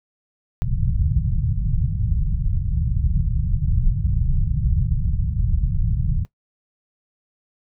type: low-pass noise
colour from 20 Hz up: pink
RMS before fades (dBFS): -20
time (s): 0.62-6.25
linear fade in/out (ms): 0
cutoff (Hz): 160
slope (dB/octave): 48
effects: noise-tail reverb RT60 0.1 s tail -17 dB re dry